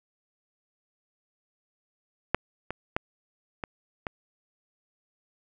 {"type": "clicks", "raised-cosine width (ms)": 0.5, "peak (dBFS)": [-6, -17, -10, -17, -16], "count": 5, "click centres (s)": [2.346, 2.706, 2.965, 3.638, 4.068], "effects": []}